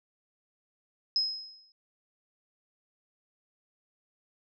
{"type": "tone with exponential decay", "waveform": "sine", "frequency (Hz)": 5120, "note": "D#8", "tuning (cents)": 49, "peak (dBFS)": -22, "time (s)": [1.16, 1.72], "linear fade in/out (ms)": 1, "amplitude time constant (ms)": 120, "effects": []}